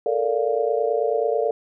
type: chord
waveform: sine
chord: Bb major seventh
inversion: third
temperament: just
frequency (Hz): 437 / 466.2 / 582.7 / 699.2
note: A4 / Bb4 / D5 / F5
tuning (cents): -12 / 0 / -14 / +2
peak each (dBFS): -24 / -23 / -25 / -27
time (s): 0.06-1.51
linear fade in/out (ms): 2
effects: none